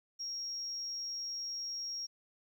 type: tone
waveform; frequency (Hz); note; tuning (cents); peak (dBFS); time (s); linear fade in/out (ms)
sine; 5590; F8; +1; -36; 0.19-2.07; 20
effects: tanh soft clip ceiling -33 dBFS + 12-bit